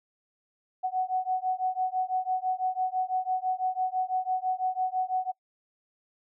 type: beating tone pair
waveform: sine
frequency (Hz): 741 / 747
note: F#5 / F#5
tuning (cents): +2 / +16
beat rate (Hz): 6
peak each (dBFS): -29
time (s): 0.83-5.32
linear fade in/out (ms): 20
effects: noise-tail reverb RT60 0.1 s tail -24 dB re dry